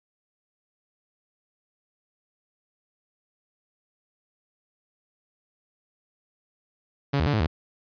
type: tone with pitch steps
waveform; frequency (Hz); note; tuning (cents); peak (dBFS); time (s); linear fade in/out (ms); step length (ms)
sawtooth; 140.5 / 78.5 / 145.1 / 107.6 / 78.4; C#3 / D#2 / D3 / A2 / D#2; +24 / +16 / -21 / -38 / +14; -17; 7.13-7.47; 10; 68
effects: resampled to 11025 Hz